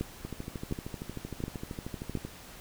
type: two click trains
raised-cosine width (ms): 3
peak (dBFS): -18 / -24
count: 4 / 27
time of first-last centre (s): 0.01-2.153 / 0.25-2.25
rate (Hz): 1.4 / 13
effects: pink hiss -49 dBFS RMS until 2.6 s